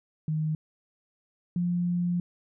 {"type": "tone pair in turn", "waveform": "sine", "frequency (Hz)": [155.56, 175.62], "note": ["D#3", "F3"], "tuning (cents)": [0, 10], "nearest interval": "major second", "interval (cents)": 210, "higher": "second", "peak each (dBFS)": [-25, -24], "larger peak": "second", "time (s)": [[0.28, 0.55], [1.56, 2.2]], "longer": "second", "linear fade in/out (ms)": 2, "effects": []}